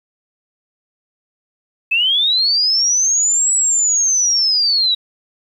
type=linear two-way sweep; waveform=sine; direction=up then down; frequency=2560 to 7880 to 3821 Hz; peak=-12 dBFS; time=1.91-4.95 s; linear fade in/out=10 ms; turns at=3.54 s; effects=8-bit